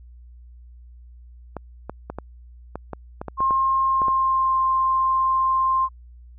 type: clicks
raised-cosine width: 1 ms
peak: -16 dBFS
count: 12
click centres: 1.567 / 1.896 / 2.1 / 2.186 / 2.756 / 2.933 / 3.215 / 3.283 / 3.405 / 3.508 / 4.018 / 4.083 s
type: tone with pitch glide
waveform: sine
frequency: 1066 to 1052.5 Hz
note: C6 to C6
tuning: +32 to +10 cents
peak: -17 dBFS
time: 3.37-5.89 s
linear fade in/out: 50 ms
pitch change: -22 cents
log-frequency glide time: 3.83-4.59 s
effects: added 60 Hz sine -42 dBFS peak until 6.38 s